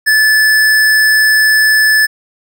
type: tone with hard clipping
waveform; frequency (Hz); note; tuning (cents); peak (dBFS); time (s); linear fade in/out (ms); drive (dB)
sine; 1738; A6; -22; -8; 0.06-2.07; 20; 16
effects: none